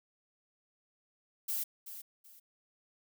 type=noise with echo; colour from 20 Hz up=violet; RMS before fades=-35 dBFS; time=1.48-1.64 s; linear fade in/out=10 ms; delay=380 ms; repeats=2; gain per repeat=-11 dB; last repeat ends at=2.4 s; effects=none